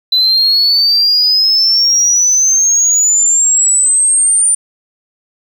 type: exponential sweep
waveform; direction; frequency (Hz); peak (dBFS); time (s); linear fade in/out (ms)
sine; up; 4000 to 9200; -6; 0.12-4.55; 5
effects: tanh soft clip ceiling -4 dBFS + 7-bit